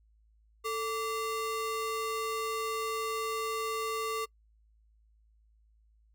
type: ring-modulated tone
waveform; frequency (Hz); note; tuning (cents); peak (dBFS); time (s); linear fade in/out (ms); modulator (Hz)
square; 802; G5; +39; -29; 0.64-4.26; 20; 359
effects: noise-tail reverb RT60 0.1 s tail -24 dB re dry + added 54 Hz sine -62 dBFS peak until 6.14 s